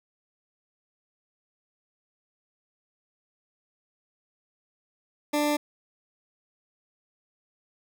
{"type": "tone", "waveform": "20% pulse", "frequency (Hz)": 295.5, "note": "D4", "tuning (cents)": 11, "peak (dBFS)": -18, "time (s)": [5.33, 5.57], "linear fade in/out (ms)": 10, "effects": []}